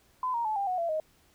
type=tone with pitch steps; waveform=sine; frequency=1015 / 936.2 / 863.4 / 796.4 / 734.5 / 677.4 / 624.8 Hz; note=B5 / A#5 / A5 / G5 / F#5 / E5 / D#5; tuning=+47 / +7 / -33 / +27 / -13 / +47 / +7 cents; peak=-27 dBFS; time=0.23-1 s; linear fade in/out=2 ms; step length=110 ms; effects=pink hiss -64 dBFS RMS until 1.34 s